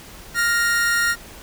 45% pulse tone pair together, 1403.3 / 1864.7 Hz, F6 / A#6, +8 / 0 cents, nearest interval perfect fourth, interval 492 cents, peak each -20 dBFS, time 0.34-1.16 s, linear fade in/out 50 ms, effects added 50 Hz sine -49 dBFS peak until 1.42 s + pink hiss -41 dBFS RMS until 1.42 s

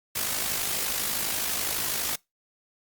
white noise with amplitude modulation, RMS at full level -26 dBFS, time 0.15-2.16 s, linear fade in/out 10 ms, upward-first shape sine, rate 52.1 Hz, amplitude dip 55%, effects noise-tail reverb RT60 0.2 s tail -24 dB re dry + Opus 48 kbps

